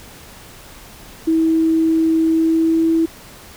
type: tone with pitch glide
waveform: sine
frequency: 323.2 to 326.8 Hz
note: E4 to E4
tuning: -34 to -15 cents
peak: -12 dBFS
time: 1.27-3.06 s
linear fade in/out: 10 ms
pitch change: +19 cents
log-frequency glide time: 2.25-2.93 s
effects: pink hiss -40 dBFS RMS until 3.56 s